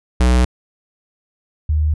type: tone pair in turn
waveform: square / sine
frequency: 61.74 / 76.43 Hz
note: B1 / D#2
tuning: 0 / -30 cents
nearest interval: major third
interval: 370 cents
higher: second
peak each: -11 / -13 dBFS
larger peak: first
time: 0.2-0.45 / 1.69-1.94 s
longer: neither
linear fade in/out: 5 ms
effects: resampled to 24000 Hz